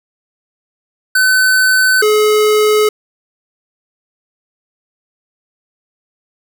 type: tone pair in turn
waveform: square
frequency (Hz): 1516 / 425.4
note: F#6 / G#4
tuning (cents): +42 / +42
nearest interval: octave + minor seventh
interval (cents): 2200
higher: first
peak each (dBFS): -9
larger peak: neither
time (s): 1.15-2.02 / 2.02-2.89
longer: neither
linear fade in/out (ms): 5
effects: none